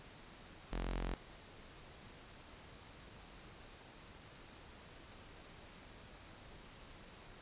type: tone with notch filter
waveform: sawtooth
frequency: 44.34 Hz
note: F1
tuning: 27 cents sharp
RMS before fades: -40 dBFS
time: 0.72-1.14 s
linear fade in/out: 0 ms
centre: 91 Hz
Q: 0.77
effects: pink hiss -56 dBFS RMS until 7.41 s + resampled to 8000 Hz